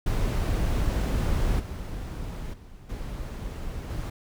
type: noise with level steps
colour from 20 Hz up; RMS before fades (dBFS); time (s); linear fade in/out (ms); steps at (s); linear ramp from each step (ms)
brown; -25 / -34 / -46 / -34 / -31; 0.06-4.1; 5; 1.59 / 2.53 / 2.89 / 3.9; 10
effects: none